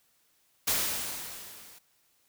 white noise with level ramp, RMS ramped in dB -26 to -53 dBFS, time 0.67-1.79 s, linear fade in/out 10 ms, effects white hiss -69 dBFS RMS until 2.28 s

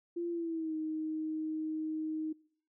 sine tone with pitch glide, 343.4 to 313.1 Hz, F4 to D#4, -29 to +11 cents, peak -33 dBFS, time 0.16-2.33 s, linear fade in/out 10 ms, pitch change -160 cents, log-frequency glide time 0.3-0.75 s, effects noise-tail reverb RT60 0.6 s tail -24 dB re dry

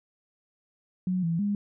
sine tone with pitch steps, 183.6 / 166.6 / 203.9 Hz, F#3 / E3 / G#3, -13 / +19 / -32 cents, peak -24 dBFS, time 1.07-1.55 s, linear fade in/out 2 ms, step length 160 ms, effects none

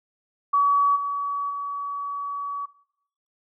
sine tone with level steps, 1136 Hz, C#6, 42 cents sharp, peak -16 / -24 / -27 dBFS, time 0.53-2.66 s, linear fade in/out 10 ms, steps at 0.95 / 1.49 s, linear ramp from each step 20 ms, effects noise-tail reverb RT60 0.7 s tail -18 dB re dry

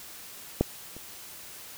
clicks, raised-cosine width 2 ms, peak -8 / -30 dBFS, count 2, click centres 0.61 / 0.966 s, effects white hiss -45 dBFS RMS until 1.77 s

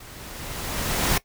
pink noise with level ramp, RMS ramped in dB -44 to -20 dBFS, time 0-1.18 s, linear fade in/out 5 ms, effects noise-tail reverb RT60 0.1 s tail -18 dB re dry

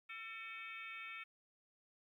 harmonic tone with a mistuned harmonic, 449 Hz, A4, 35 cents sharp, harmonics 3 / 4 / 5 / 6 / 7 / 8, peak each -53 / -56 / -50 / -51 / -61 / -62 dBFS, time 0.09-1.24 s, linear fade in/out 10 ms, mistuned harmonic 6, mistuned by -78 cents, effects 13-bit

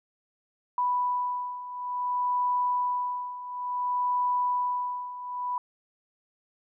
sine beating tone pair, 987.8 / 988.37 Hz, B5 / B5, 0 / +1 cents, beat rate 0.57 Hz, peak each -31 / -27 dBFS, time 0.78-5.58 s, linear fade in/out 2 ms, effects none

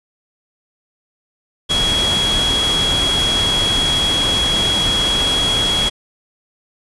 sine tone in noise, 3322 Hz, G#7, in tune, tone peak -15 dBFS, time 1.69-5.9 s, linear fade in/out 20 ms, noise pink, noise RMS -21 dBFS, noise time 1.69-5.9 s, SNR +3 dB, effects resampled to 24000 Hz

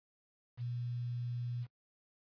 sine tone with quantisation, 121.1 Hz, B2, 34 cents flat, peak -36 dBFS, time 0.57-1.67 s, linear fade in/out 50 ms, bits 10, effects noise-tail reverb RT60 0.1 s tail -21 dB re dry + resampled to 11025 Hz

